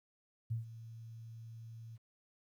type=tone with ADSR envelope; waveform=sine; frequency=113.9 Hz; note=A#2; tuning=40 cents flat; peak=-32 dBFS; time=0.5-1.98 s; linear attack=15 ms; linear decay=130 ms; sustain=-15 dB; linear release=29 ms; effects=12-bit